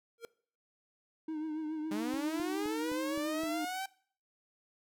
square tone with exponential growth, 463.4 Hz, A#4, 10 cents flat, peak -38 dBFS, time 0.18-0.25 s, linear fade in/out 1 ms, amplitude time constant 15 ms
triangle tone with vibrato, 311.1 Hz, D#4, in tune, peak -33 dBFS, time 1.28-3.65 s, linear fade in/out 5 ms, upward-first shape triangle, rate 7.1 Hz, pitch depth 56 cents each way
sawtooth linear sweep, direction up, 196 to 780 Hz, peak -32 dBFS, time 1.91-3.86 s, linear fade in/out 5 ms
click train, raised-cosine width 2 ms, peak -35 dBFS, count 6, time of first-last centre 2.14-3.435 s, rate 3.86 Hz
effects noise-tail reverb RT60 0.5 s tail -21 dB re dry

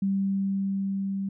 sine tone with level ramp, 195.4 Hz, G3, 5 cents flat, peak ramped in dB -22 to -27 dBFS, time 0.02-1.29 s, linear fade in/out 5 ms, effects none

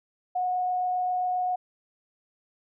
sine tone with frequency modulation, 729 Hz, F#5, 26 cents flat, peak -24 dBFS, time 0.35-1.56 s, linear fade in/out 10 ms, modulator 27.5 Hz, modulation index 0.21, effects none

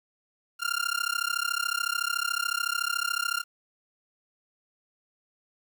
sawtooth tone with amplitude modulation, 1396.9 Hz, F6, in tune, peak -19 dBFS, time 0.59-3.44 s, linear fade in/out 50 ms, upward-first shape sine, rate 33.8 Hz, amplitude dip 100%, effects 10-bit

